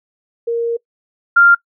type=tone pair in turn; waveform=sine; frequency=466.2 / 1394 Hz; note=A#4 / F6; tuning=0 / -4 cents; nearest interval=octave + perfect fifth; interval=1896 cents; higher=second; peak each=-15 / -5 dBFS; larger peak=second; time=0.47-0.77 / 1.36-1.55 s; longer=first; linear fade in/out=10 ms; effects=noise-tail reverb RT60 0.1 s tail -23 dB re dry